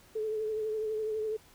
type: tone with vibrato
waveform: sine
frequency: 433.4 Hz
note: A4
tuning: 26 cents flat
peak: -30 dBFS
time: 0.15-1.37 s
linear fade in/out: 10 ms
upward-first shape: triangle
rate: 12 Hz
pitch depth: 39 cents each way
effects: pink hiss -59 dBFS RMS until 1.54 s